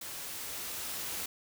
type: noise with level ramp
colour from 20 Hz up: white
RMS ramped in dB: -42 to -37 dBFS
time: 0.01-1.26 s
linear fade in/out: 5 ms
effects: none